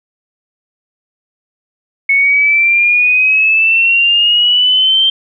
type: exponential sweep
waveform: sine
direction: up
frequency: 2200 to 3155 Hz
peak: -7 dBFS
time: 2.09-5.1 s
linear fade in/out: 5 ms
effects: none